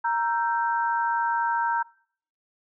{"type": "tone cluster", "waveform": "sine", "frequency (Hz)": [933, 1338, 1562], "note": ["A#5", "E6", "G6"], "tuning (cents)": [1, 25, -7], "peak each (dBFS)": [-23, -32, -29], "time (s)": [0.04, 1.83], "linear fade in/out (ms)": 10, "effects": ["noise-tail reverb RT60 0.6 s tail -25 dB re dry"]}